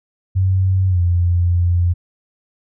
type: tone with pitch glide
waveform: sine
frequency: 94.3 to 87.48 Hz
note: F#2 to F2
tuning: +33 to +3 cents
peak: -12 dBFS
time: 0.35-1.94 s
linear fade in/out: 20 ms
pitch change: -130 cents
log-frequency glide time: 0.88-1 s
effects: none